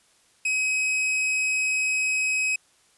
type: tone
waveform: 45% pulse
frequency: 2539 Hz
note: D#7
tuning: 34 cents sharp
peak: -22 dBFS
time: 0.45-2.56 s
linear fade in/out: 5 ms
effects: white hiss -61 dBFS RMS until 2.97 s + resampled to 24000 Hz